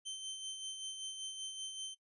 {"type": "tone with tremolo", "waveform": "sawtooth", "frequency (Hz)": 3100, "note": "G7", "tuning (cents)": -20, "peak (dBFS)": -36, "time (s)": [0.05, 1.95], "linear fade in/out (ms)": 20, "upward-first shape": "sine", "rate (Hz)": 5.2, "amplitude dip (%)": 45, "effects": ["noise-tail reverb RT60 0.1 s tail -17 dB re dry", "resampled to 24000 Hz"]}